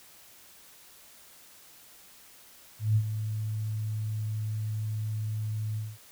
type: tone with ADSR envelope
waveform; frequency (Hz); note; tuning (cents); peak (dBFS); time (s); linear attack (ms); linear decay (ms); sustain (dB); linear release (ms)
sine; 108; A2; -32; -19; 2.79-5.98; 170; 65; -10; 210
effects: white hiss -54 dBFS RMS until 6.11 s